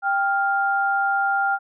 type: tone pair together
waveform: sine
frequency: 789.4 / 1400 Hz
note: G5 / F6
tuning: +12 / +4 cents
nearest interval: minor seventh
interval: 992 cents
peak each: -21 dBFS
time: 0.02-1.59 s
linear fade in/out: 50 ms
effects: none